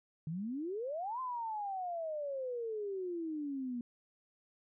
sine exponential two-way sweep, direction up then down, 149.9 to 1046 to 236.1 Hz, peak -36 dBFS, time 0.27-3.81 s, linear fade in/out 2 ms, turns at 1.2 s, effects none

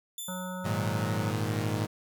10% pulse tone with exponential decay, 3520 Hz, A7, in tune, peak -27 dBFS, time 0.18-1.2 s, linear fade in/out 2 ms, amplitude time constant 220 ms
harmonic tone, 183.6 Hz, F#3, 13 cents flat, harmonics 1 / 3 / 5 / 7 / 8, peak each -36 / -41 / -43 / -44 / -45 dBFS, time 0.28-1.31 s, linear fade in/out 5 ms
sawtooth chord, Ab suspended second, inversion none, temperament equal, 103.83 / 116.54 / 155.56 Hz, Ab2 / Bb2 / Eb3, 0 / 0 / 0 cents, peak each -27 / -29 / -31 dBFS, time 0.64-1.87 s, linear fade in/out 20 ms
effects none

